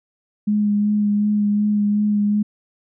sine tone with vibrato, 207.7 Hz, G#3, in tune, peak -15 dBFS, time 0.47-2.43 s, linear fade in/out 10 ms, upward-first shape sine, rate 2.7 Hz, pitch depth 17 cents each way, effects none

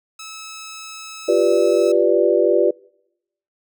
10% pulse tone, 1298 Hz, E6, 27 cents flat, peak -25 dBFS, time 0.19-1.92 s, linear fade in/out 5 ms
sine chord, G dominant seventh, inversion third, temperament equal, 349.2 / 392 / 493.9 / 587.3 Hz, F4 / G4 / B4 / D5, 0 / 0 / 0 / 0 cents, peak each -18 dBFS, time 1.28-2.71 s, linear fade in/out 10 ms
effects noise-tail reverb RT60 0.8 s tail -25 dB re dry

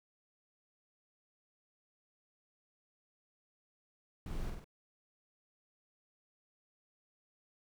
brown noise with echo, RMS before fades -41 dBFS, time 4.26-4.5 s, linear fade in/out 2 ms, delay 48 ms, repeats 3, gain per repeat -3 dB, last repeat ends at 4.644 s, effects none

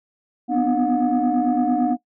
sine tone cluster, 245.1 / 254 / 301.6 / 721 Hz, B3 / B3 / D4 / F#5, -13 / +49 / +46 / -45 cents, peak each -21 dBFS, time 0.48-1.97 s, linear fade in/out 50 ms, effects noise-tail reverb RT60 0.1 s tail -18 dB re dry + tanh soft clip ceiling -11 dBFS

